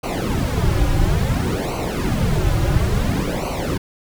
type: noise with flanger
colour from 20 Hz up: brown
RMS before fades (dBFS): -19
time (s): 0.03-3.78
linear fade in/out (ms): 10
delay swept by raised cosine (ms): 0.57 to 4.57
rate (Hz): 0.58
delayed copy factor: -0.85
effects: none